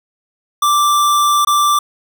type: tone with dropouts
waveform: square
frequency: 1174.7 Hz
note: D6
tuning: in tune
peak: -11 dBFS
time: 0.62-1.79 s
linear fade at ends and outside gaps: 5 ms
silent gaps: 1.449-1.471 s
effects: none